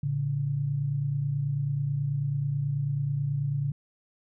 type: tone pair together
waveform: sine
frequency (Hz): 113.38 / 142.6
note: A#2 / C#3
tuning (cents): -48 / +49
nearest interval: major third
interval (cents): 397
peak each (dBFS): -33 / -26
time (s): 0.03-3.72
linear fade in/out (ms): 5
effects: none